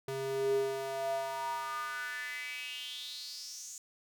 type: tone with high-pass filter sweep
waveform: square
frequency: 134.8 Hz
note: C#3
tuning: 48 cents flat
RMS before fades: -37 dBFS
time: 0.08-3.78 s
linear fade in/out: 2 ms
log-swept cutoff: 270 to 7000 Hz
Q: 6.2
effects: none